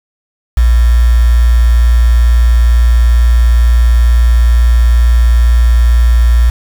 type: tone with quantisation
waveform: sine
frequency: 58.9 Hz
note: A#1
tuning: 19 cents sharp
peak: -4 dBFS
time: 0.57-6.5 s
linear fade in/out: 5 ms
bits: 4
effects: none